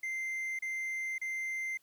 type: tone bursts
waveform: triangle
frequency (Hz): 2085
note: C7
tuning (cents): -7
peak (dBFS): -32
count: 3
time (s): 0.03-1.774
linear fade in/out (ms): 5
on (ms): 560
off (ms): 32
effects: white hiss -70 dBFS RMS until 1.82 s